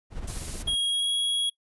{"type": "noise with tremolo", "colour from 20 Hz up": "brown", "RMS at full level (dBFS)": -33, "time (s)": [0.1, 0.76], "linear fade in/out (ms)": 50, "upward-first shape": "sine", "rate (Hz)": 16, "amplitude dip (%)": 55}
{"type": "noise", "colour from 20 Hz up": "blue", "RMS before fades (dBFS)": -36, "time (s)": [0.27, 0.63], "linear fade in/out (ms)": 10}
{"type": "tone with pitch glide", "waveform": "square", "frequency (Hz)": [3288, 3320], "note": ["G#7", "G#7"], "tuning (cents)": [-18, -1], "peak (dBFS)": -24, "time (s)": [0.67, 1.5], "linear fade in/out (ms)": 10, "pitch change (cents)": 17, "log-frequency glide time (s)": [0.86, 1.13]}
{"effects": ["noise-tail reverb RT60 0.1 s tail -24 dB re dry", "resampled to 24000 Hz"]}